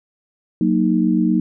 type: chord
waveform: sine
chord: D# minor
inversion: first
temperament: equal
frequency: 185 / 233.1 / 311.1 Hz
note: F#3 / A#3 / D#4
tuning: 0 / 0 / 0 cents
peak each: -18 dBFS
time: 0.61-1.4 s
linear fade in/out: 2 ms
effects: none